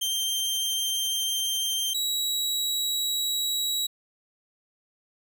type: tone pair in turn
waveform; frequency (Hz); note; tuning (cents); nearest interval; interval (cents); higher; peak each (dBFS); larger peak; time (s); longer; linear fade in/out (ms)
sawtooth; 3153 / 3876; G7 / B7; +9 / -33; major third; 358; second; -22; neither; 0.01-1.94 / 1.94-3.87; neither; 10
effects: none